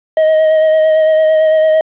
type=tone with vibrato; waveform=triangle; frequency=629 Hz; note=D#5; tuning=19 cents sharp; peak=-5 dBFS; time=0.17-1.81 s; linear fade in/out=2 ms; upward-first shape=sine; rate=8.9 Hz; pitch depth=18 cents each way; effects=resampled to 8000 Hz + 7-bit